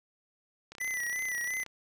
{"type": "click train", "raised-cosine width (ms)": 0.2, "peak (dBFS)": -28, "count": 31, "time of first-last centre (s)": [0.72, 1.663], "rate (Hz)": 31.8}
{"type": "tone with vibrato", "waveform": "square", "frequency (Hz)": 1975.5, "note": "B6", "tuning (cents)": 0, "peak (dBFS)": -32, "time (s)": [0.8, 1.64], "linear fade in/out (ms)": 10, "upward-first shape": "sine", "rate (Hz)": 2.9, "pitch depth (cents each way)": 65}
{"effects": []}